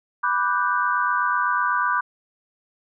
sine chord, G major seventh, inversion first, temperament equal, 987.8 / 1174.7 / 1480 / 1568 Hz, B5 / D6 / F#6 / G6, 0 / 0 / 0 / 0 cents, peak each -24 / -23 / -25 / -27 dBFS, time 0.23-2.01 s, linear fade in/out 10 ms, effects none

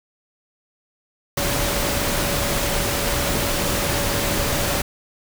sine tone in noise, 570 Hz, C#5, 48 cents sharp, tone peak -29 dBFS, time 1.37-4.82 s, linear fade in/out 5 ms, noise pink, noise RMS -22 dBFS, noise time 1.37-4.82 s, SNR -10 dB, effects none

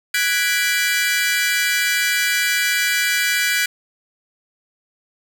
sawtooth chord, G# half-diminished seventh, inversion third, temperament equal, 1480 / 1661.2 / 1975.5 / 2349 Hz, F#6 / G#6 / B6 / D7, 0 / 0 / 0 / 0 cents, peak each -19 dBFS, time 0.14-3.66 s, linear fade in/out 5 ms, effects none

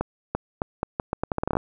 accelerating click train, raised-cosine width 1 ms, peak -10 dBFS, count 15, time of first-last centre 0.01-1.569 s, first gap 340 ms, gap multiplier 0.79, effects none

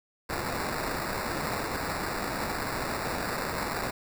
white noise with sample-and-hold, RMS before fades -32 dBFS, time 0.29-3.91 s, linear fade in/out 10 ms, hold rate 3150 Hz, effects none

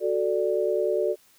sine chord, D major, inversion first, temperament equal, 370 / 440 / 587.3 Hz, F#4 / A4 / D5, 0 / 0 / 0 cents, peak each -26 dBFS, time 0-1.16 s, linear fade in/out 50 ms, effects white hiss -59 dBFS RMS until 1.38 s

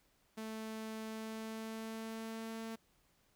sawtooth tone with pitch glide, 220 to 224.8 Hz, A3 to A3, 0 to +37 cents, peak -38 dBFS, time 0.37-2.76 s, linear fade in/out 10 ms, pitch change +37 cents, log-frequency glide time 1.05-2.61 s, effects pink hiss -73 dBFS RMS until 3.35 s

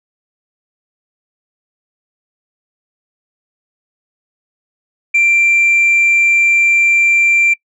sine tone, 2360 Hz, D7, 8 cents sharp, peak -6 dBFS, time 5.14-7.54 s, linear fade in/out 10 ms, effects noise-tail reverb RT60 0.1 s tail -25 dB re dry + tanh soft clip ceiling -6 dBFS

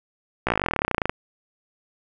slowing click train, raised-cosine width 0.5 ms, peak -6 dBFS, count 25, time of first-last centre 0.47-1.095 s, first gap 16 ms, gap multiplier 1.04, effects none

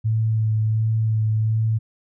sine tone with vibrato, 110 Hz, A2, in tune, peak -17 dBFS, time 0.04-1.79 s, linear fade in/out 20 ms, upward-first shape sine, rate 1.4 Hz, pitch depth 17 cents each way, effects none

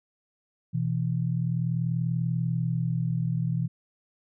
sine tone pair together, 124.2 / 164.6 Hz, B2 / E3, +10 / -2 cents, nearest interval perfect fourth, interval 488 cents, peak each -27 dBFS, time 0.73-3.68 s, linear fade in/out 20 ms, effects none

